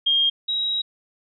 sine tone pair in turn, 3223 / 3833 Hz, G7 / A#7, +47 / +47 cents, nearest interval minor third, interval 300 cents, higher second, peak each -16 / -21 dBFS, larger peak first, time 0.06-0.3 / 0.48-0.82 s, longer second, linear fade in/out 10 ms, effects none

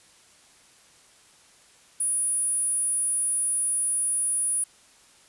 sine tone, 9780 Hz, D#9, 31 cents flat, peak -22 dBFS, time 2-4.64 s, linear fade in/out 5 ms, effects white hiss -56 dBFS RMS until 5.28 s + resampled to 24000 Hz

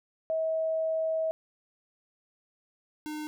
sine / square tone pair in turn, 642 / 304.1 Hz, E5 / D#4, -46 / -40 cents, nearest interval octave + minor second, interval 1294 cents, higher first, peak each -26 / -35 dBFS, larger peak first, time 0.3-1.31 / 3.06-3.27 s, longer first, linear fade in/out 0 ms, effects none

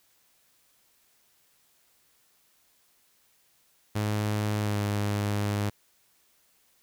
sawtooth tone with pitch glide, 105.4 to 102.93 Hz, G#2 to G#2, +26 to -15 cents, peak -22 dBFS, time 3.95-5.7 s, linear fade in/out 10 ms, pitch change -41 cents, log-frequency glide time 4.58-4.78 s, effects white hiss -66 dBFS RMS until 6.82 s

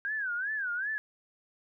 sine tone with vibrato, 1574 Hz, G6, 7 cents sharp, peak -30 dBFS, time 0.05-0.98 s, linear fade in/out 0 ms, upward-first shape sine, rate 2.6 Hz, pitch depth 190 cents each way, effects none

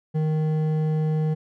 triangle tone with hard clipping, 155.56 Hz, D#3, in tune, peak -22 dBFS, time 0.14-1.35 s, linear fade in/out 20 ms, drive 12 dB, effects none

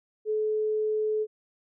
sine tone, 430 Hz, A4, 40 cents flat, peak -24 dBFS, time 0.25-1.27 s, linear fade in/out 50 ms, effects none

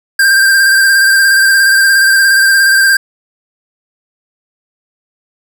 square tone with vibrato, 1583 Hz, G6, 17 cents sharp, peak -6 dBFS, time 0.19-2.97 s, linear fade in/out 5 ms, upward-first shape square, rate 17 Hz, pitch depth 24 cents each way, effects none

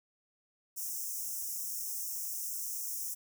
white high-pass noise, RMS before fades -38 dBFS, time 0.76-3.15 s, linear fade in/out 20 ms, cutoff 5400 Hz, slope 96 dB/octave, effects none

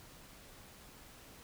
silence, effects pink hiss -56 dBFS RMS until 1.43 s

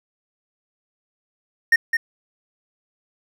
triangle tone with echo, 1844 Hz, A#6, 19 cents flat, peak -9 dBFS, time 1.72-1.76 s, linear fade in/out 5 ms, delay 210 ms, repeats 1, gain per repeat -6 dB, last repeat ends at 1.97 s, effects none

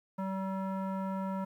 square tone with low-pass filter, 191.6 Hz, G3, 39 cents flat, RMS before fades -35 dBFS, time 0.18-1.45 s, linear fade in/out 10 ms, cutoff 1100 Hz, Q 2.7, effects 11-bit

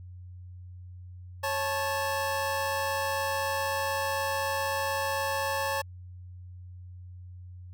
25% pulse tone pair together, 550 / 873 Hz, C#5 / A5, -14 / -14 cents, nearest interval minor sixth, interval 800 cents, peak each -27 dBFS, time 1.43-5.82 s, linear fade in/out 10 ms, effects added 90 Hz sine -42 dBFS peak until 7.73 s

